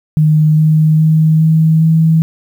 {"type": "tone with pitch steps", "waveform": "sine", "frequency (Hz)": [154.2, 155.9, 157.62, 159.36, 161.12], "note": ["D#3", "D#3", "D#3", "D#3", "E3"], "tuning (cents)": [-15, 4, 23, 42, -39], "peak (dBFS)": -6, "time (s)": [0.17, 2.22], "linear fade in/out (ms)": 0, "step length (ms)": 410, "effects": ["7-bit"]}